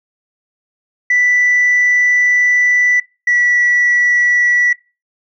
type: tone pair in turn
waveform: sine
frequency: 1975.5 / 1949.4 Hz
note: B6 / B6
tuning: 0 / -23 cents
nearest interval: unison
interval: 23 cents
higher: first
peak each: -8 dBFS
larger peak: neither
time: 1.1-3 / 3.27-4.73 s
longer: first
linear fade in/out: 5 ms
effects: noise-tail reverb RT60 0.3 s tail -23 dB re dry + tanh soft clip ceiling -6 dBFS